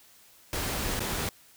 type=noise with dropouts; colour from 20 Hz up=pink; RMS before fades=-31 dBFS; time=0.53-1.29 s; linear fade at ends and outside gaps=1 ms; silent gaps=0.994-1.004 s; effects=white hiss -57 dBFS RMS until 1.56 s